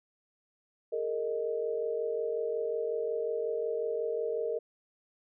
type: chord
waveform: sine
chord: Ab suspended second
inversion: none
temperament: equal with one note detuned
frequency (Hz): 415.3 / 460.8 / 622.3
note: Ab4 / Bb4 / Eb5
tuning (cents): 0 / -20 / 0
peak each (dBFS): -37 / -31 / -37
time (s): 0.92-4.59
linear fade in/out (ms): 10
effects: none